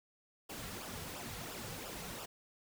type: noise with flanger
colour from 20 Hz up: pink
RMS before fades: -45 dBFS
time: 0.49-2.26 s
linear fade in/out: 10 ms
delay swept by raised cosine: 0.47 to 3.37 ms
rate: 2.9 Hz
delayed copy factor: -0.65
effects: none